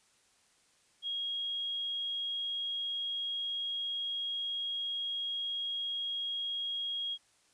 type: tone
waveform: sine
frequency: 3281 Hz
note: G#7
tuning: 22 cents flat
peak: -33 dBFS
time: 1.02-7.18 s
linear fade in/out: 50 ms
effects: white hiss -68 dBFS RMS until 7.53 s + resampled to 22050 Hz